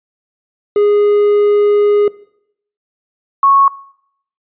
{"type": "tone pair in turn", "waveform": ["triangle", "sine"], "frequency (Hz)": [412.9, 1102.3], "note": ["G#4", "C#6"], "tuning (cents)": [-10, -10], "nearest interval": "octave + perfect fourth", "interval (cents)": 1700, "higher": "second", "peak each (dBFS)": -6, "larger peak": "neither", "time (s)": [[0.76, 2.08], [3.43, 3.68]], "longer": "first", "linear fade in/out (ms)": 2, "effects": ["noise-tail reverb RT60 0.7 s tail -20 dB re dry", "resampled to 8000 Hz"]}